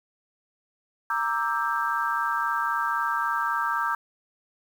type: chord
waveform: sine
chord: E half-diminished seventh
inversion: second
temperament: equal with one note detuned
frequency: 932.3 / 1174.7 / 1318.5 / 1583.5 Hz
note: Bb5 / D6 / E6 / G6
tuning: 0 / 0 / 0 / +17 cents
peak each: -29 dBFS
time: 1.1-3.95 s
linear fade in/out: 2 ms
effects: 8-bit